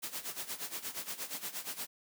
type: noise with tremolo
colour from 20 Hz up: white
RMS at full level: -38 dBFS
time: 0.02-1.87 s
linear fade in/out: 20 ms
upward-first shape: sine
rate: 8.5 Hz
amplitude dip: 80%
effects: high-pass 150 Hz 12 dB/octave